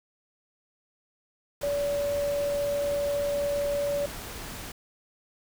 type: tone in noise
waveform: sine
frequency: 573 Hz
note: D5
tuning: 43 cents flat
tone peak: -25 dBFS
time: 1.63-4.06 s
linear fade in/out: 5 ms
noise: pink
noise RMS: -39 dBFS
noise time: 1.61-4.72 s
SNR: +11 dB
effects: none